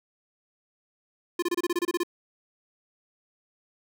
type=tone bursts; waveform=square; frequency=349.2 Hz; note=F4; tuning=in tune; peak=-24 dBFS; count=11; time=1.39-2.034 s; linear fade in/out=5 ms; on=34 ms; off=27 ms; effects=none